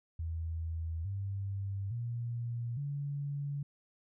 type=tone with pitch steps; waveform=sine; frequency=81.8 / 98.41 / 118.39 / 142.42 Hz; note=E2 / G2 / A#2 / C#3; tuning=-13 / +7 / +27 / +47 cents; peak=-34 dBFS; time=0.19-3.63 s; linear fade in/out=5 ms; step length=860 ms; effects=none